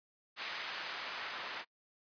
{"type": "noise with band-pass filter sweep", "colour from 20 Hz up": "white", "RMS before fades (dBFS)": -42, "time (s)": [0.36, 1.65], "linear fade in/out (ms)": 50, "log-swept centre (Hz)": [1800, 1200], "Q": 0.78, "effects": ["noise-tail reverb RT60 0.1 s tail -26 dB re dry", "resampled to 11025 Hz"]}